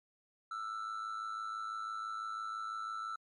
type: tone with amplitude modulation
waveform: triangle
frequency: 1330 Hz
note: E6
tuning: 15 cents sharp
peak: -33 dBFS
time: 0.51-3.16 s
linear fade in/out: 5 ms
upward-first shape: sine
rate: 106 Hz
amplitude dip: 65%
effects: MP3 48 kbps